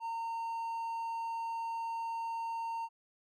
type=tone; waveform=triangle; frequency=916 Hz; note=A#5; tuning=31 cents flat; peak=-33 dBFS; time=0-2.89 s; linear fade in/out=50 ms; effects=none